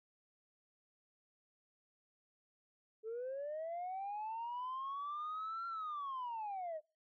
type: linear two-way sweep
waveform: sine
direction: up then down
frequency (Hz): 430 to 1375 to 600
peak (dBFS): -38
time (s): 3.03-6.81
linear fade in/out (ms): 50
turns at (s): 5.67
effects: noise-tail reverb RT60 0.3 s tail -25 dB re dry + tanh soft clip ceiling -37 dBFS